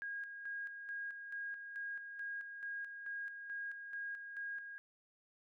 sine tone with tremolo, 1632 Hz, G#6, 31 cents flat, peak -40 dBFS, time 0.02-4.78 s, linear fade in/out 0 ms, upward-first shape square, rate 2.3 Hz, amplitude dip 50%, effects none

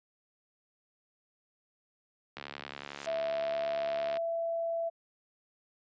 click train, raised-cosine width 0.3 ms, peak -24 dBFS, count 129, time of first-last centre 2.37-4.17 s, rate 71.1 Hz
blue noise with exponential growth, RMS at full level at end -41 dBFS, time 2.69-3.06 s, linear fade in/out 0 ms, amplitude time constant 79 ms
sine tone with pitch glide, 659.3 to 667.7 Hz, E5 to E5, 0 to +22 cents, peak -30 dBFS, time 3.06-4.9 s, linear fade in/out 20 ms, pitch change +22 cents, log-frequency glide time 3.2-3.7 s
effects high-pass 150 Hz 12 dB/octave + resampled to 16000 Hz

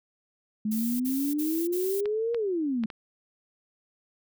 sine exponential two-way sweep, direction up then down, 210.7 to 476.3 to 214.3 Hz, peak -25 dBFS, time 0.65-2.86 s, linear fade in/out 5 ms, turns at 2.35 s
violet noise bursts, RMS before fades -36 dBFS, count 4, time 0.71-2.011 s, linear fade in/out 10 ms, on 290 ms, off 47 ms
clicks, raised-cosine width 0.3 ms, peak -23 dBFS, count 4, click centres 2.057 / 2.346 / 2.837 / 2.902 s
effects none

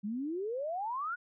sine exponential sweep, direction up, 196 to 1486 Hz, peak -33 dBFS, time 0.03-1.16 s, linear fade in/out 20 ms, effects none

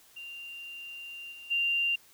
sine tone with level steps, 2782 Hz, F7, 7 cents flat, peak -40 / -44 / -25 dBFS, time 0.16-1.96 s, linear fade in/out 10 ms, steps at 1.31 / 1.5 s, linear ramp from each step 20 ms, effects white hiss -59 dBFS RMS until 2.13 s

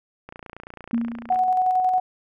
click train, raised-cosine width 0.5 ms, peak -23 dBFS, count 32, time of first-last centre 0.29-1.359 s, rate 29 Hz
sine tone with exponential decay, 233.1 Hz, A#3, in tune, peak -17 dBFS, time 0.93-1.58 s, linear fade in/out 5 ms, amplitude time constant 140 ms
sine tone with tremolo, 740 Hz, F#5, in tune, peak -16 dBFS, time 1.3-2 s, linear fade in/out 5 ms, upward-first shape square, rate 11 Hz, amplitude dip 30%
effects none

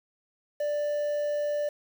triangle tone with quantisation, 589 Hz, D5, 5 cents sharp, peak -24 dBFS, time 0.6-1.69 s, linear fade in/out 5 ms, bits 8, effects none

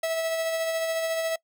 45% pulse tone with tremolo, 652 Hz, E5, 19 cents flat, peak -24 dBFS, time 0.03-1.36 s, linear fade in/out 5 ms, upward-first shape sine, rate 14 Hz, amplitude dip 30%, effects noise-tail reverb RT60 0.1 s tail -23 dB re dry

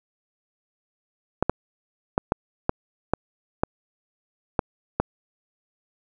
clicks, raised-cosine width 1 ms, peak -5 dBFS, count 9, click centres 1.426 / 1.496 / 2.179 / 2.321 / 2.694 / 3.136 / 3.635 / 4.592 / 5 s, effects none

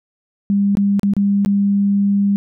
sine tone with dropouts, 200.4 Hz, G3, 38 cents sharp, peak -12 dBFS, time 0.5-2.36 s, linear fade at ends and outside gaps 0 ms, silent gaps 0.752-0.771 / 0.995-1.032 / 1.136-1.166 / 1.449-1.46 s, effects none

